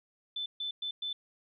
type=tone bursts at uneven times; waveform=sine; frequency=3520 Hz; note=A7; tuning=in tune; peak=-33 dBFS; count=4; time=0.36-0.46 / 0.6-0.71 / 0.82-0.91 / 1.02-1.13 s; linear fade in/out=5 ms; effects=none